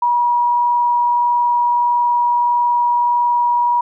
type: tone with frequency modulation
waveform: sine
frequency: 962 Hz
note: B5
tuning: 46 cents flat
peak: -12 dBFS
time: 0.02-3.81 s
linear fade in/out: 5 ms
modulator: 21.6 Hz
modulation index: 0.24
effects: none